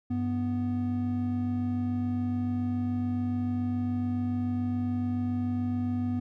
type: tone pair together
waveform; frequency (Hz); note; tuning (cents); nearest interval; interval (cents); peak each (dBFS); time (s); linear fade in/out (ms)
triangle; 97.98 / 246.9; G2 / B3; 0 / 0; octave + major third; 1600; -30 / -26; 0.1-6.2; 10
effects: none